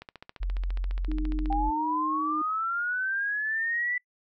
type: click train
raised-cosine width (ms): 0.3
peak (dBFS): -26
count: 23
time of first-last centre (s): 0.02-1.527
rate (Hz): 14.6
type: tone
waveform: sine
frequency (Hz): 44.5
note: F1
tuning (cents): +33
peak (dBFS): -26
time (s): 0.4-1.71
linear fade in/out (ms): 20
type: tone with pitch glide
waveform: sine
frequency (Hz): 307.2 to 309.3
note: D#4 to D#4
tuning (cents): -22 to -10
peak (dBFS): -31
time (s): 1.08-2.42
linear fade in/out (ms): 5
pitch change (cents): +12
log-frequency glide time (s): 1.82-2.21
type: linear sweep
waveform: sine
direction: up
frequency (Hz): 784 to 1985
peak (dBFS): -26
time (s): 1.5-3.98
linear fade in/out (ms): 5
effects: noise-tail reverb RT60 0.1 s tail -24 dB re dry